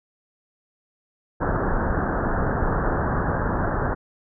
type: low-pass noise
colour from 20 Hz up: pink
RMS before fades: -23 dBFS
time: 1.4-3.95 s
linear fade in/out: 20 ms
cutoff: 1700 Hz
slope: 96 dB/octave
effects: none